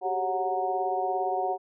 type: tone cluster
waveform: sine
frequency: 379.9 / 397.3 / 552 / 736 / 929 Hz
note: F#4 / G4 / C#5 / F#5 / A#5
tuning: +46 / +23 / -7 / -9 / -6 cents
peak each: -33 / -36 / -35 / -27 / -36 dBFS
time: 0.01-1.58 s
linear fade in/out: 50 ms
effects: none